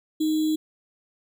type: tone with sample-and-hold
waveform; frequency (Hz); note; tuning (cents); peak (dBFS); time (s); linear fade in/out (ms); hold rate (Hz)
sine; 311.1; D#4; 0; -20; 0.2-0.56; 10; 3675
effects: none